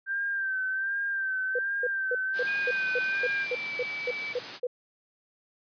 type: tone with vibrato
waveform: sine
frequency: 1568 Hz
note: G6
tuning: in tune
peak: -27 dBFS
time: 0.06-3.47 s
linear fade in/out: 50 ms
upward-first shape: sine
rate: 1.3 Hz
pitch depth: 47 cents each way
type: tone bursts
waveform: sine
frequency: 493.9 Hz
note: B4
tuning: in tune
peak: -26 dBFS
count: 12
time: 1.55-4.67 s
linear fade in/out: 5 ms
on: 40 ms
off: 240 ms
type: high-pass noise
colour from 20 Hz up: white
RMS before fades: -37 dBFS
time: 2.33-4.6 s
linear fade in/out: 50 ms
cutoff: 110 Hz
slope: 48 dB/octave
type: tone with pitch glide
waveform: sine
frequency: 2466 to 2301 Hz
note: D#7 to D7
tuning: -16 to -36 cents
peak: -32 dBFS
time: 2.47-4.33 s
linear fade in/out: 5 ms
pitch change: -120 cents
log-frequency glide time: 2.99-3.76 s
effects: resampled to 11025 Hz